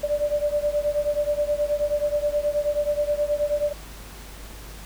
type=beating tone pair; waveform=sine; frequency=585 / 594.4 Hz; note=D5 / D5; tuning=-7 / +21 cents; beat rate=9.4 Hz; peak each=-23 / -25 dBFS; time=0.03-3.73 s; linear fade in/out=10 ms; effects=added 50 Hz sine -40 dBFS peak until 4.85 s + pink hiss -43 dBFS RMS until 4.85 s